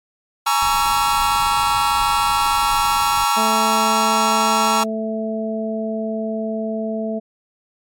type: chord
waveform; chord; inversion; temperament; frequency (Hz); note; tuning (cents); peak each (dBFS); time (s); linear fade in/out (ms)
45% pulse; A# half-diminished seventh; third; just; 839.1 / 932.3 / 1118.8 / 1342.6; G#5 / A#5 / C#6 / E6; +18 / 0 / +16 / +31; -21; 0.46-4.84; 10
type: noise with tremolo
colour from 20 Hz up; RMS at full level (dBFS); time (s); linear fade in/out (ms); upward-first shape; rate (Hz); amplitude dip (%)
brown; -32; 0.62-3.24; 2; triangle; 18; 40
type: harmonic tone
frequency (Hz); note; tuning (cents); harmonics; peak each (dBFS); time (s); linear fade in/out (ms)
220; A3; 0; 1 / 2 / 3; -23 / -28 / -25; 3.36-7.2; 20
effects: MP3 64 kbps